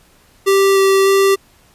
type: tone with pitch steps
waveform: square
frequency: 391.4 / 388.4 / 391.4 Hz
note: G4 / G4 / G4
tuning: -3 / -16 / -3 cents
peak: -10 dBFS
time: 0.46-1.36 s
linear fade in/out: 20 ms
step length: 300 ms
effects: pink hiss -51 dBFS RMS until 1.74 s + resampled to 32000 Hz